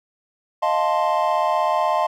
triangle chord, F dominant seventh, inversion third, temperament equal, 622.3 / 698.5 / 880 / 1046.5 Hz, Eb5 / F5 / A5 / C6, 0 / 0 / 0 / 0 cents, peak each -21 dBFS, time 0.62-2.07 s, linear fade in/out 10 ms, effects none

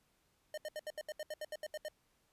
square tone bursts, 610 Hz, D#5, 34 cents flat, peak -40 dBFS, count 13, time 0.54-1.884 s, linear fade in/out 2 ms, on 36 ms, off 73 ms, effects pink hiss -75 dBFS RMS until 2.32 s + resampled to 32000 Hz

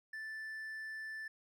triangle tone, 1760 Hz, A6, in tune, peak -40 dBFS, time 0.13-1.28 s, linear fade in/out 5 ms, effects none

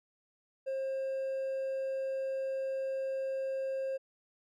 triangle tone with hard clipping, 534 Hz, C5, 35 cents sharp, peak -33 dBFS, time 0.66-3.98 s, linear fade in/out 20 ms, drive 5 dB, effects none

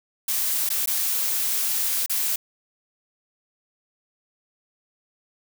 blue noise with dropouts, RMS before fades -24 dBFS, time 0.28-2.36 s, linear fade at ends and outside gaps 5 ms, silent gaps 0.691-0.701 / 0.859-0.873 / 2.062-2.096 s, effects none

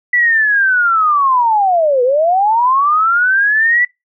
sine linear two-way sweep, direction down then up, 1975.5 to 480 to 1975.5 Hz, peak -9 dBFS, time 0.13-3.85 s, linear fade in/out 5 ms, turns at 2.03 s, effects noise-tail reverb RT60 0.2 s tail -23 dB re dry

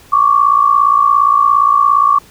sine tone pair together, 1107 / 1164.3 Hz, C#6 / D6, -3 / -15 cents, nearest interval minor second, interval 88 cents, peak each -10 dBFS, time 0.12-2.19 s, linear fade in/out 10 ms, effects pink hiss -43 dBFS RMS until 2.3 s

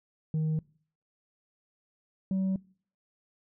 sine tone pair in turn, 156.6 / 190.35 Hz, D#3 / F#3, +11 / +49 cents, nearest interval minor third, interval 338 cents, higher second, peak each -23 dBFS, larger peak neither, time 0.34-0.59 / 2.31-2.56 s, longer neither, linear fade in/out 2 ms, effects noise-tail reverb RT60 0.5 s tail -25 dB re dry + tanh soft clip ceiling -25 dBFS

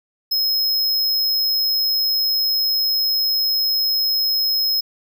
square tone, 5140 Hz, E8, 45 cents flat, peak -17 dBFS, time 0.31-4.81 s, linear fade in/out 10 ms, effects none

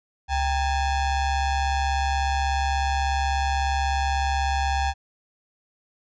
square ring-modulated tone, 429.2 Hz, A4, 43 cents flat, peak -19 dBFS, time 0.28-4.94 s, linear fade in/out 50 ms, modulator 361 Hz, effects resampled to 16000 Hz

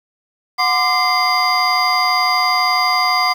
triangle tone cluster, 732 / 1032 / 1184 / 2078 / 4817 Hz, F#5 / C6 / D6 / C7 / D8, -19 / -24 / +14 / -12 / +43 cents, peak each -18 dBFS, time 0.58-3.34 s, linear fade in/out 20 ms, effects 7-bit

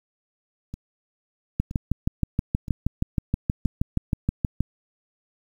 two click trains, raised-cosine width 5 ms, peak -21 / -9 dBFS, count 4 / 20, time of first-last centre 0.74-3.653 / 1.6-4.606 s, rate 1.03 / 6.32 Hz, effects 8-bit

